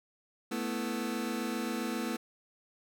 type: chord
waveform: sawtooth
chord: A suspended second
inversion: none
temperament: just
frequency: 220 / 247.5 / 330 Hz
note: A3 / B3 / E4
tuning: 0 / +4 / +2 cents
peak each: -32 / -32 / -34 dBFS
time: 0.51-2.17 s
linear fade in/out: 10 ms
effects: none